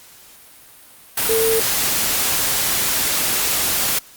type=tone in noise; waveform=sine; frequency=448.6 Hz; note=A4; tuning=34 cents sharp; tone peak=-16 dBFS; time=1.29-1.6 s; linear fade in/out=5 ms; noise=white; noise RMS=-19 dBFS; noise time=1.17-3.99 s; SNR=0 dB; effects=white hiss -45 dBFS RMS until 4.16 s + Opus 48 kbps